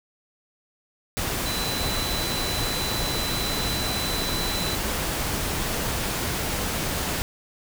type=tone in noise; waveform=sine; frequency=3998 Hz; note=B7; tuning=20 cents sharp; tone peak=-30 dBFS; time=1.46-4.75 s; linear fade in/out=0 ms; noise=pink; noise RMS=-27 dBFS; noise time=1.17-7.22 s; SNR=-6 dB; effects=none